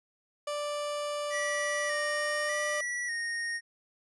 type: tone with pitch glide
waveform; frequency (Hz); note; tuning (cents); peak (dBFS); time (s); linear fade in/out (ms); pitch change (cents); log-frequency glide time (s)
30% pulse; 587.3 to 595.5; D5 to D5; 0 to +24; -29; 0.47-2.81; 5; +24; 1.62-2.61
type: tone with vibrato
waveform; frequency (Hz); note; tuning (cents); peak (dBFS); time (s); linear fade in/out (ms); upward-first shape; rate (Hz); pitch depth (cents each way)
square; 1900; A#6; +33; -32; 1.3-3.61; 50; square; 0.84; 40
effects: resampled to 24000 Hz